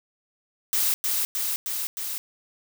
blue noise with echo, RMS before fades -23 dBFS, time 0.73-0.94 s, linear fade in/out 0 ms, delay 310 ms, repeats 4, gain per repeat -2 dB, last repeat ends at 2.18 s, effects none

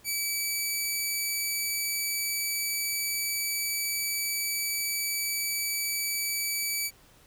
10% pulse tone, 2297 Hz, D7, 39 cents flat, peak -19 dBFS, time 0.04-6.91 s, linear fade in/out 50 ms, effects pink hiss -58 dBFS RMS until 7.26 s

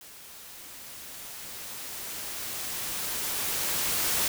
white noise with level ramp, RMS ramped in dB -48 to -26 dBFS, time 0.01-4.28 s, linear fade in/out 2 ms, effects none

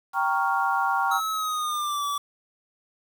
sine chord, G half-diminished seventh, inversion none, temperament equal, 784 / 932.3 / 1108.7 / 1396.9 Hz, G5 / Bb5 / Db6 / F6, 0 / 0 / 0 / 0 cents, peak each -26 / -27 / -27 / -27 dBFS, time 0.13-1.21 s, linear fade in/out 50 ms
square tone with pitch glide, 1293 to 1151.9 Hz, E6 to D6, -34 to -34 cents, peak -26 dBFS, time 1.11-2.18 s, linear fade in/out 5 ms, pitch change -200 cents, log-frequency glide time 1.31-2.05 s
effects 8-bit

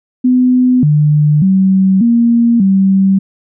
sine tone with pitch steps, 251.9 / 149.5 / 190.6 / 234.4 / 193 Hz, B3 / D3 / G3 / A#3 / G3, +34 / +31 / -48 / +10 / -27 cents, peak -6 dBFS, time 0.24-3.19 s, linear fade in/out 10 ms, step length 590 ms, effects none

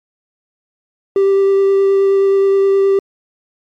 triangle tone with vibrato, 392 Hz, G4, in tune, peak -6 dBFS, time 1.16-2.99 s, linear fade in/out 2 ms, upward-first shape triangle, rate 9.5 Hz, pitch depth 10 cents each way, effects tanh soft clip ceiling -2 dBFS + MP3 96 kbps

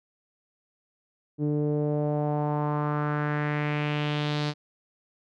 sawtooth tone with low-pass filter sweep, 148.5 Hz, D3, 20 cents sharp, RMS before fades -27 dBFS, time 1.38-4.54 s, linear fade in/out 50 ms, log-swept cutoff 350 to 4500 Hz, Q 2.7, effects none

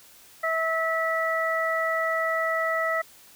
harmonic tone, 650 Hz, E5, 24 cents flat, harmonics 1 / 2 / 3, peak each -27 / -28 / -27 dBFS, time 0.43-3.02 s, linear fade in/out 10 ms, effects white hiss -52 dBFS RMS until 3.35 s

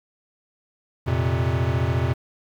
square chord, F suspended fourth, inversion none, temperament equal, 87.31 / 116.54 / 130.81 Hz, F2 / Bb2 / C3, 0 / 0 / 0 cents, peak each -25 dBFS, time 1.06-2.14 s, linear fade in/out 20 ms, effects low-pass 3000 Hz 12 dB/octave + 8-bit

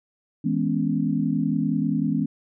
sine chord, C# minor seventh, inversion first, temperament equal with one note detuned, 161.52 / 207.7 / 246.9 / 277.2 Hz, E3 / G#3 / B3 / C#4, -35 / 0 / 0 / 0 cents, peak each -26 dBFS, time 0.44-2.26 s, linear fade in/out 10 ms, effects none

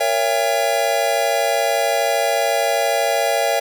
square chord, A# diminished seventh, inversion none, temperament just, 466.2 / 559.4 / 671.3 / 805.5 Hz, A#4 / C#5 / E5 / G5, 0 / +16 / +31 / +47 cents, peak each -26 / -22 / -21 / -23 dBFS, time 0-3.6 s, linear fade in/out 10 ms, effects none

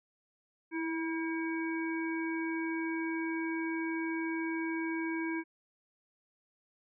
harmonic tone with a mistuned harmonic, 322.4 Hz, E4, 38 cents flat, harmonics 1 / 3 / 5 / 7, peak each -33 / -43 / -42 / -41 dBFS, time 0.71-5.44 s, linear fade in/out 50 ms, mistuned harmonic 1, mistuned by +25 cents, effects none

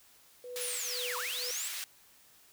sine tone with tremolo, 493.9 Hz, B4, in tune, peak -38 dBFS, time 0.44-1.51 s, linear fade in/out 2 ms, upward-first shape triangle, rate 2 Hz, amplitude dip 95%
pink high-pass noise, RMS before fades -39 dBFS, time 0.56-1.84 s, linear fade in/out 0 ms, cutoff 2300 Hz, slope 12 dB/octave
sine linear two-way sweep, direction down then up, 10490 to 910 to 8070 Hz, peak -36 dBFS, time 0.61-1.68 s, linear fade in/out 2 ms, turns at 1.17 s
effects white hiss -61 dBFS RMS until 2.52 s

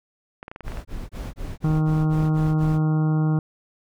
clicks, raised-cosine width 0.5 ms, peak -21 dBFS, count 8, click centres 0.429 / 0.481 / 0.515 / 0.561 / 0.607 / 0.681 / 0.72 / 0.772 s
brown noise bursts, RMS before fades -31 dBFS, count 9, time 0.63-2.794 s, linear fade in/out 50 ms, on 220 ms, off 23 ms
harmonic tone, 155.56 Hz, D#3, in tune, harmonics 1 / 2 / 3 / 4 / 5 / 6 / 7 / 8 / 9, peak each -18 / -27 / -36 / -42 / -37 / -45 / -41 / -45 / -43 dBFS, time 1.64-3.39 s, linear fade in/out 2 ms
effects none

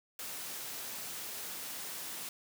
white high-pass noise, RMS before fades -42 dBFS, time 0.19-2.29 s, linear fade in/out 2 ms, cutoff 120 Hz, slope 12 dB/octave, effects none

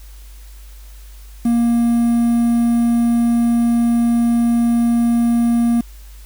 triangle tone with quantisation, 235.1 Hz, A#3, 15 cents sharp, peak -10 dBFS, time 1.45-5.81 s, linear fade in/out 5 ms, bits 6, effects added 50 Hz sine -35 dBFS peak until 6.25 s + white hiss -48 dBFS RMS until 6.25 s

